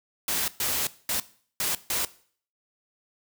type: noise bursts at uneven times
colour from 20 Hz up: white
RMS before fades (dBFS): -27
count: 5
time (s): 0.28-0.48 / 0.6-0.87 / 1.09-1.2 / 1.6-1.75 / 1.9-2.05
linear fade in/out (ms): 2
effects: noise-tail reverb RT60 0.5 s tail -18 dB re dry